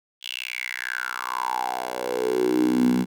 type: tone with high-pass filter sweep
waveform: 10% pulse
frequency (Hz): 62.2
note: B1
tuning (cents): +13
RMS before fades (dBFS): -25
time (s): 0.21-3.06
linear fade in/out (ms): 50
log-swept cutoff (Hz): 3200 to 200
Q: 7.4
effects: none